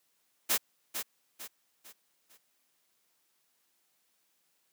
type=noise with echo; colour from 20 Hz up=white; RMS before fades=-27 dBFS; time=0.49-0.58 s; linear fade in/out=20 ms; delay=450 ms; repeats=4; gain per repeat=-8 dB; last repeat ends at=2.38 s; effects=white hiss -74 dBFS RMS until 4.72 s + high-pass 150 Hz 12 dB/octave